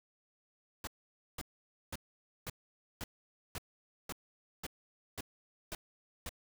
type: noise bursts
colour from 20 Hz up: pink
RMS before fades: -41 dBFS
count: 11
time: 0.84-6.292 s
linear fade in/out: 2 ms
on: 32 ms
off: 510 ms
effects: none